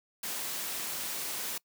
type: noise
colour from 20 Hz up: white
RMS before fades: -36 dBFS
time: 0.23-1.58 s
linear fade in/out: 5 ms
effects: noise-tail reverb RT60 0.1 s tail -24 dB re dry + high-pass 150 Hz 12 dB/octave